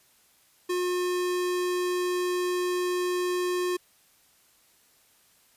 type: tone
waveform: square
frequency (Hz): 359.3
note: F4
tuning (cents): +49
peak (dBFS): -26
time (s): 0.69-3.77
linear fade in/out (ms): 10
effects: white hiss -62 dBFS RMS until 5.56 s + resampled to 32000 Hz